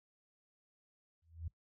sine tone with exponential growth, 82.41 Hz, E2, in tune, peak -36 dBFS, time 1.22-1.48 s, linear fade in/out 5 ms, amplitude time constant 55 ms, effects noise-tail reverb RT60 0.1 s tail -19 dB re dry

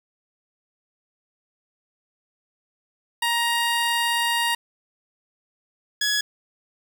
15% pulse tone pair in turn, 939 / 1680.9 Hz, A#5 / G#6, +12 / +20 cents, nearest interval minor seventh, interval 1008 cents, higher second, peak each -14 / -14 dBFS, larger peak neither, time 3.22-4.55 / 6.01-6.21 s, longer first, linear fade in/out 5 ms, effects 7-bit

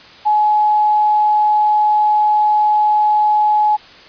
sine tone, 846 Hz, G#5, 32 cents sharp, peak -10 dBFS, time 0.25-3.77 s, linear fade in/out 20 ms, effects white hiss -40 dBFS RMS until 4.08 s + resampled to 11025 Hz

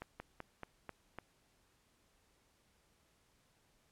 slowing click train, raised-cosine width 0.5 ms, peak -29 dBFS, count 6, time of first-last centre 0.02-1.186 s, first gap 180 ms, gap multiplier 1.13, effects pink hiss -73 dBFS RMS until 3.91 s + low-pass 12000 Hz 12 dB/octave

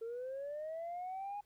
sine linear sweep, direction up, 446.3 to 830.6 Hz, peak -38 dBFS, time 0.01-1.41 s, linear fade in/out 10 ms, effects tanh soft clip ceiling -37 dBFS + pink hiss -75 dBFS RMS until 1.45 s

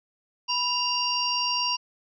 harmonic tone with a mistuned harmonic, 932.3 Hz, A#5, in tune, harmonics 1 / 3 / 5 / 6, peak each -29 / -29 / -29 / -29 dBFS, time 0.48-1.77 s, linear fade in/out 20 ms, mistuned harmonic 1, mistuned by +96 cents, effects none

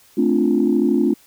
sine chord, D minor seventh, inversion second, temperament equal, 220 / 261.6 / 293.7 / 349.2 Hz, A3 / C4 / D4 / F4, 0 / 0 / 0 / 0 cents, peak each -19 dBFS, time 0.17-1.14 s, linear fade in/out 10 ms, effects tanh soft clip ceiling -5 dBFS + white hiss -52 dBFS RMS until 1.26 s

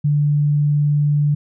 sine tone, 146.83 Hz, D3, in tune, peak -13 dBFS, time 0.04-1.35 s, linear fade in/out 10 ms, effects none

